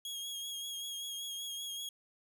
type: tone with vibrato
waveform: sawtooth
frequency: 3288 Hz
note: G#7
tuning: 18 cents flat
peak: -36 dBFS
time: 0.05-1.89 s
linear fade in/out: 2 ms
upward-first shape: sine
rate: 5.2 Hz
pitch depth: 28 cents each way
effects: 13-bit